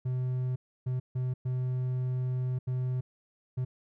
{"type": "tone bursts at uneven times", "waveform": "triangle", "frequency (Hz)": 127.2, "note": "C3", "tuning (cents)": -48, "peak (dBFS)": -26, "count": 6, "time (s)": [[0.05, 0.56], [0.86, 1], [1.15, 1.34], [1.45, 2.59], [2.67, 3.01], [3.57, 3.65]], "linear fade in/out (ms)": 10, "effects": []}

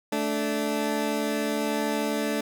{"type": "tone pair together", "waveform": "20% pulse", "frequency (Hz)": [218.5, 291.7], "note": ["A3", "D4"], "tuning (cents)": [-12, -12], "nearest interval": "perfect fourth", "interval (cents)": 500, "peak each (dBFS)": -23, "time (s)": [0.12, 2.41], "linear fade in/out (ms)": 5, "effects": []}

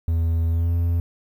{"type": "tone with pitch glide", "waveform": "triangle", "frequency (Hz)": [82.6, 85.17], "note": ["E2", "F2"], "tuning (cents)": [4, -43], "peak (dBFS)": -16, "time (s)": [0.08, 1], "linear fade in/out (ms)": 0, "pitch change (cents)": 53, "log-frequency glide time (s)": [0.5, 0.72], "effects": ["9-bit"]}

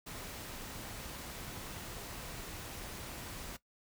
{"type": "noise", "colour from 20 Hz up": "pink", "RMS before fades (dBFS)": -45, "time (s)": [0.06, 3.57], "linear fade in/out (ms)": 10, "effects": ["noise-tail reverb RT60 0.1 s tail -17 dB re dry"]}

